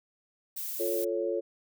violet noise, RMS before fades -36 dBFS, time 0.56-1.05 s, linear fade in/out 10 ms
sine chord, F augmented, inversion none, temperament equal, 349.2 / 440 / 554.4 Hz, F4 / A4 / C#5, 0 / 0 / 0 cents, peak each -32 dBFS, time 0.79-1.41 s, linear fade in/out 20 ms
effects none

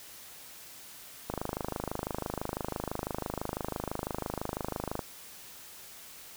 click train, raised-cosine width 1 ms, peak -18 dBFS, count 97, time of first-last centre 1.3-4.992 s, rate 26 Hz, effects white hiss -49 dBFS RMS until 6.36 s

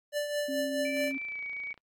square tone with tremolo, 587 Hz, D5, 1 cent flat, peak -28 dBFS, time 0.12-1.13 s, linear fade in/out 50 ms, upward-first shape triangle, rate 4.7 Hz, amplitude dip 60%
sine tone, 270 Hz, C#4, 45 cents flat, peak -33 dBFS, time 0.48-1.18 s, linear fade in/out 10 ms
sine tone with pitch glide, 2330 to 2260 Hz, D7 to C#7, -14 to +33 cents, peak -35 dBFS, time 0.85-1.73 s, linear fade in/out 2 ms, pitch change -53 cents, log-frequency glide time 1.26-1.44 s
click train, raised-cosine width 0.3 ms, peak -37 dBFS, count 24, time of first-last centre 0.97-1.777 s, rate 28.5 Hz
effects noise-tail reverb RT60 0.1 s tail -26 dB re dry + AAC 64 kbps

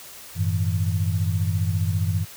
sine tone cluster, 94.4 / 109.3 / 159.9 Hz, F#2 / A2 / D#3, +35 / -11 / +48 cents, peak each -22 / -26 / -27 dBFS, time 0.35-2.26 s, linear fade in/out 50 ms, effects white hiss -42 dBFS RMS until 2.36 s

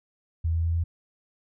sine tone with pitch steps, 82 / 82.67 / 83.34 / 84.01 Hz, E2 / E2 / E2 / E2, -9 / +6 / +19 / +33 cents, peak -22 dBFS, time 0.44-0.84 s, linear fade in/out 10 ms, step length 100 ms, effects none

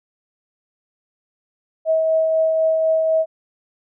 sine tone with tremolo, 641 Hz, E5, 49 cents flat, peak -13 dBFS, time 1.85-3.26 s, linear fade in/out 50 ms, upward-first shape triangle, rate 4 Hz, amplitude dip 30%, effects none

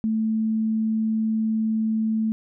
sine tone, 220.2 Hz, A3, 2 cents sharp, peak -20 dBFS, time 0.04-2.32 s, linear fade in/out 0 ms, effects none

